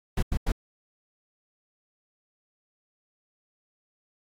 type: noise bursts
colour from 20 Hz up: brown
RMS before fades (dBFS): -24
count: 3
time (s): 0.17-0.52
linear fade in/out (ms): 5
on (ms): 56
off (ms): 91
effects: AAC 48 kbps